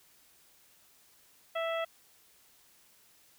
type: harmonic tone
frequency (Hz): 659.3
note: E5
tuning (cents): 0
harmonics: 1 / 2 / 3 / 4 / 5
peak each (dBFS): -32 / -38 / -41 / -44 / -44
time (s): 1.55-1.85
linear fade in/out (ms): 10
effects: white hiss -63 dBFS RMS until 3.38 s